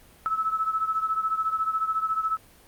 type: beating tone pair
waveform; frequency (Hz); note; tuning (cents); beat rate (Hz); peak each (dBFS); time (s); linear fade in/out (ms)
sine; 1300 / 1314; E6 / E6; -24 / -6; 14; -25 / -29; 0.26-2.37; 0
effects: pink hiss -54 dBFS RMS until 2.67 s + Opus 32 kbps